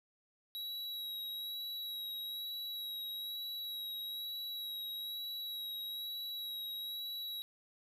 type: tone with vibrato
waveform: square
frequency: 3870 Hz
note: B7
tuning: 36 cents flat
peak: -40 dBFS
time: 0.55-7.42 s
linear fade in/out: 0 ms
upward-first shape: sine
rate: 1.1 Hz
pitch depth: 19 cents each way
effects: 12-bit